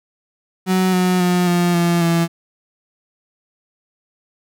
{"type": "tone with pitch steps", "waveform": "35% pulse", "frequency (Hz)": [186.1, 182.38, 178.73, 175.15, 171.64, 168.21], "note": ["F#3", "F#3", "F3", "F3", "F3", "E3"], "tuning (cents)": [10, -25, 40, 5, -30, 35], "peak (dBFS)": -12, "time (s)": [0.66, 2.28], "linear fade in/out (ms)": 50, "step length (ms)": 270, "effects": []}